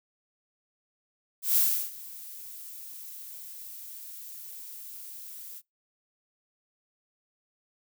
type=noise with ADSR envelope; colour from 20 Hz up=violet; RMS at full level=-22 dBFS; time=1.42-5.62 s; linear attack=140 ms; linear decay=340 ms; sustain=-21 dB; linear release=47 ms; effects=noise-tail reverb RT60 0.2 s tail -26 dB re dry